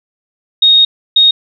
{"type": "tone bursts at uneven times", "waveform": "sine", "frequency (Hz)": 3728, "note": "A#7", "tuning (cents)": -1, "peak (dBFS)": -4, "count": 2, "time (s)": [[0.62, 0.85], [1.16, 1.31]], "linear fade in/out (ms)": 5, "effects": []}